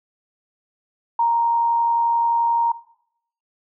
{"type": "tone with amplitude modulation", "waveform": "sine", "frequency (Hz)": 932.3, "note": "A#5", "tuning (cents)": 0, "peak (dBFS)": -14, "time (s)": [1.19, 2.72], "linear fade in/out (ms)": 5, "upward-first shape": "sine", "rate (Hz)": 91.4, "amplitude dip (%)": 25, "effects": ["noise-tail reverb RT60 0.7 s tail -18 dB re dry"]}